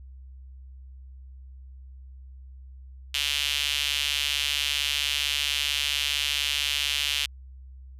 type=tone with high-pass filter; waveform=sawtooth; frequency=144.4 Hz; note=D3; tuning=29 cents flat; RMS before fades=-27 dBFS; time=3.14-7.26 s; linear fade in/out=5 ms; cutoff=3000 Hz; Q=3.4; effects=added 65 Hz sine -42 dBFS peak until 7.99 s + resampled to 32000 Hz